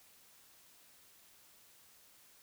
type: silence
effects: white hiss -63 dBFS RMS until 2.42 s